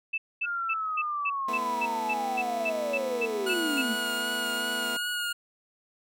sine tone bursts, 2637 Hz, E7, in tune, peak -26 dBFS, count 14, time 0.13-3.82 s, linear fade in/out 10 ms, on 50 ms, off 230 ms
sine linear sweep, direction down, 1430 to 212.4 Hz, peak -28 dBFS, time 0.43-3.96 s, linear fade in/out 50 ms
15% pulse chord, A suspended second, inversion none, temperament just, 220 / 247.5 / 330 Hz, A3 / B3 / E4, 0 / +4 / +2 cents, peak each -33 / -31 / -36 dBFS, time 1.48-4.97 s, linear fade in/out 5 ms
25% pulse tone with vibrato, 1439 Hz, F#6, 49 cents flat, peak -25 dBFS, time 3.46-5.33 s, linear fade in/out 10 ms, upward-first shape triangle, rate 2.6 Hz, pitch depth 24 cents each way
effects none

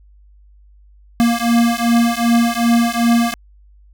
square beating tone pair, 233.1 / 235.7 Hz, A#3 / A#3, 0 / +19 cents, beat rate 2.6 Hz, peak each -16 dBFS, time 1.2-3.34 s, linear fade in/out 0 ms, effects added 50 Hz sine -44 dBFS peak until 3.93 s

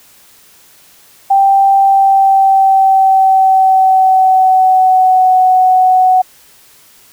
sine tone with pitch glide, 784 to 743 Hz, G5 to F#5, 0 to +7 cents, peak -5 dBFS, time 1.3-6.22 s, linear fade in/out 10 ms, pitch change -93 cents, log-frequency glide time 1.76-5.36 s, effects white hiss -44 dBFS RMS until 7.12 s

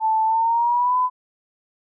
sine tone with pitch glide, 880 to 1005 Hz, A5 to B5, 0 to +30 cents, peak -16 dBFS, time 0-1.1 s, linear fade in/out 50 ms, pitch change +230 cents, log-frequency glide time 0.25-0.97 s, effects none

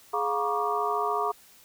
sine tone cluster, 420.6 / 710 / 950 / 1120 / 1194 Hz, G#4 / F5 / A#5 / C#6 / D6, +22 / +28 / +33 / +18 / +28 cents, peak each -31 dBFS, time 0.13-1.32 s, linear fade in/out 10 ms, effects white hiss -55 dBFS RMS until 1.64 s

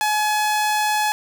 sawtooth tone, 848 Hz, G#5, 36 cents sharp, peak -14 dBFS, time 0.01-1.12 s, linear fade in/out 0 ms, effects none

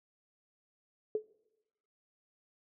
sine tone with exponential decay, 429.8 Hz, A4, 41 cents flat, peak -25 dBFS, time 1.15-1.24 s, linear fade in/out 2 ms, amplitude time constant 19 ms, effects noise-tail reverb RT60 1.0 s tail -23 dB re dry

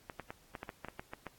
clicks, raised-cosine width 0.5 ms, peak -26 dBFS, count 11, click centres 0.098 / 0.197 / 0.305 / 0.552 / 0.631 / 0.692 / 0.847 / 0.885 / 0.995 / 1.135 / 1.267 s, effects pink hiss -64 dBFS RMS until 1.38 s + AAC 64 kbps

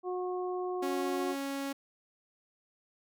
harmonic tone, 363.7 Hz, F#4, 30 cents flat, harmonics 1 / 2 / 3, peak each -33 / -39 / -43 dBFS, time 0.03-1.36 s, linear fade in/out 50 ms
sawtooth tone, 276.2 Hz, C#4, 6 cents flat, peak -30 dBFS, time 0.82-1.73 s, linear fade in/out 10 ms
effects none

